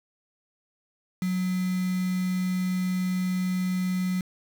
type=tone with quantisation; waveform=sine; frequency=183.5 Hz; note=F#3; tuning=14 cents flat; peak=-24 dBFS; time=1.22-4.21 s; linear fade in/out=2 ms; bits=6; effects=none